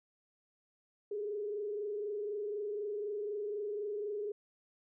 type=tone with frequency modulation; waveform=sine; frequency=415.3 Hz; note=G#4; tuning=in tune; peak=-35 dBFS; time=1.11-4.32 s; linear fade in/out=5 ms; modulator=24 Hz; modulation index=0.67; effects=none